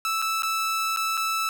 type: tone with dropouts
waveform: sawtooth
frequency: 1315 Hz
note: E6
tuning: 5 cents flat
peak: -20 dBFS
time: 0.05-1.49 s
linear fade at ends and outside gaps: 1 ms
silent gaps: 0.218-0.223 / 0.422-0.432 / 0.963-0.971 / 1.171-1.175 s
effects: none